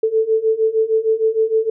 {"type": "beating tone pair", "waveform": "sine", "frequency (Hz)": [438.6, 445.1], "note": ["A4", "A4"], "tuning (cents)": [-6, 20], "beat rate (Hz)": 6.5, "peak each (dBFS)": [-18, -16], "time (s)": [0.03, 1.7], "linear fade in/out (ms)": 5, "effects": []}